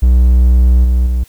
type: tone with level steps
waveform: triangle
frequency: 61.74 Hz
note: B1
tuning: in tune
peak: -3 / -6 / -9 dBFS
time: 0.02-1.24 s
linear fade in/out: 10 ms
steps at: 0.84 / 1.06 s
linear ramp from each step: 10 ms
effects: white hiss -47 dBFS RMS until 1.28 s